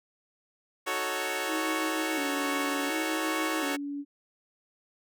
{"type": "chord", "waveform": "10% pulse", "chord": "D# half-diminished seventh", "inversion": "none", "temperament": "equal", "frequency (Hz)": [311.1, 370, 440, 554.4], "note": ["D#4", "F#4", "A4", "C#5"], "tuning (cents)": [0, 0, 0, 0], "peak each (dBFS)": [-31, -26, -27, -25], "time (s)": [0.86, 3.77], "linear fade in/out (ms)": 20}
{"type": "tone with vibrato", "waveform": "sine", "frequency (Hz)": 301.1, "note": "D4", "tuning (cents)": 43, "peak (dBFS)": -32, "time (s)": [1.45, 4.05], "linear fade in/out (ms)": 50, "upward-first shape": "square", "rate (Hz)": 0.69, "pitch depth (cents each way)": 94}
{"effects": []}